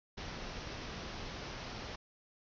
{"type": "low-pass noise", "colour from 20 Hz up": "pink", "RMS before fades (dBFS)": -44, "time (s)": [0.17, 1.96], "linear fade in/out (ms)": 10, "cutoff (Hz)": 6000, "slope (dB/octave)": 96, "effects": []}